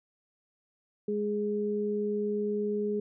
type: tone pair together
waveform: sine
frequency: 207.7 / 416.2 Hz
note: G#3 / G#4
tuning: 0 / +4 cents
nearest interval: octave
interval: 1204 cents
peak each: -32 / -29 dBFS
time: 1.08-3 s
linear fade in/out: 5 ms
effects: none